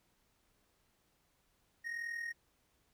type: tone with amplitude modulation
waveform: triangle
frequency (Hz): 1864.7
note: A#6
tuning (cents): 0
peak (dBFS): -34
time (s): 1.84-2.33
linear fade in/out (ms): 20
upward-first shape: sine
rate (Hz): 40.8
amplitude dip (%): 60
effects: pink hiss -75 dBFS RMS until 2.93 s